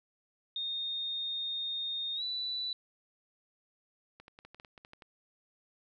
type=tone with pitch glide; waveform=sine; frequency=3680 to 3967 Hz; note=A#7 to B7; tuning=-23 to +7 cents; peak=-33 dBFS; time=0.56-2.73 s; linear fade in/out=2 ms; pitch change=+130 cents; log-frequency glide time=2.15-2.23 s
type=clicks; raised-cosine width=0.3 ms; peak=-35 dBFS; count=11; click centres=4.2 / 4.281 / 4.389 / 4.45 / 4.546 / 4.599 / 4.648 / 4.778 / 4.849 / 4.934 / 5.022 s
effects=none